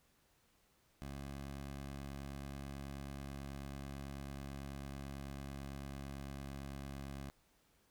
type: tone with pitch glide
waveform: 15% pulse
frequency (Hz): 69.3 to 68.86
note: C#2 to C#2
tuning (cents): 0 to -11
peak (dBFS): -38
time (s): 1.02-7.3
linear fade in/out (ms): 0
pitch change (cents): -11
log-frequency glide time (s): 2.06-7.19
effects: pink hiss -73 dBFS RMS until 7.9 s